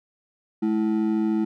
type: ring-modulated tone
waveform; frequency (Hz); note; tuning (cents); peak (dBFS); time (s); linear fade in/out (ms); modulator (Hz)
triangle; 271; C#4; -39; -15; 0.62-1.45; 10; 56.8
effects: none